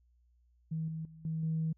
sine tone with level steps, 160 Hz, D#3, 49 cents sharp, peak -32 / -36 / -50 / -32 / -29 dBFS, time 0.71-1.73 s, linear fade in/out 10 ms, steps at 0.88 / 1.05 / 1.25 / 1.43 s, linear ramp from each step 2 ms, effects tanh soft clip ceiling -25 dBFS + added 60 Hz sine -65 dBFS peak until 1.77 s

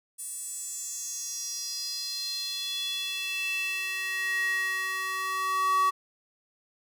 square tone with high-pass filter sweep, 378.6 Hz, F#4, 40 cents sharp, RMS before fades -31 dBFS, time 0.18-5.91 s, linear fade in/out 20 ms, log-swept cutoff 9100 to 1100 Hz, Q 5.6, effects none

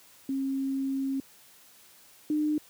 sine tone pair in turn, 270 / 302.5 Hz, C#4 / D#4, -45 / -49 cents, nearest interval major second, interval 196 cents, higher second, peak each -27 / -24 dBFS, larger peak second, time 0.29-1.2 / 2.3-2.58 s, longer first, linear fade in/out 2 ms, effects white hiss -56 dBFS RMS until 2.69 s + high-pass 80 Hz 12 dB/octave

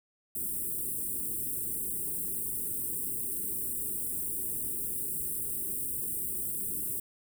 white band-stop noise, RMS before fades -34 dBFS, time 0.35-7 s, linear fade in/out 5 ms, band 440 to 8100 Hz, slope 96 dB/octave, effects none

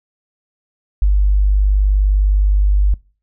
sine tone, 49.74 Hz, G1, 26 cents sharp, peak -9 dBFS, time 1.02-2.94 s, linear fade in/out 0 ms, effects noise-tail reverb RT60 0.4 s tail -25 dB re dry

